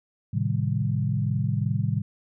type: chord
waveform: sine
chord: A half-diminished seventh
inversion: none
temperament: equal with one note detuned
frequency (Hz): 110 / 133.1 / 155.56 / 196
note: A2 / C3 / Eb3 / G3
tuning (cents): 0 / +30 / 0 / 0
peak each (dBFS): -26 / -27 / -29 / -31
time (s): 0.33-2.02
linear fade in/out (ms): 10
effects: none